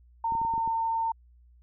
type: tone with pitch glide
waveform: sine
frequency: 913 to 907.2 Hz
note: A#5 to A#5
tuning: -36 to -47 cents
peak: -25 dBFS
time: 0.24-1.12 s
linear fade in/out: 5 ms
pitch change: -11 cents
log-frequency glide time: 0.45-0.67 s
type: clicks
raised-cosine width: 3 ms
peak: -29 dBFS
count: 7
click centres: 0.322 / 0.352 / 0.416 / 0.45 / 0.538 / 0.579 / 0.676 s
effects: added 60 Hz sine -54 dBFS peak until 1.62 s